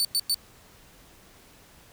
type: tone bursts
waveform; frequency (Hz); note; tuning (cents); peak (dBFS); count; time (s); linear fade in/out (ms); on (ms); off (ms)
sawtooth; 4523; C#8; +34; -19; 3; 0-0.344; 0; 48; 100
effects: pink hiss -54 dBFS RMS until 1.92 s